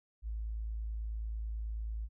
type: tone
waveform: sine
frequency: 54.6 Hz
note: A1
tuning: 13 cents flat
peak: -35 dBFS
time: 0.22-2.09 s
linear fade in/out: 50 ms
effects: none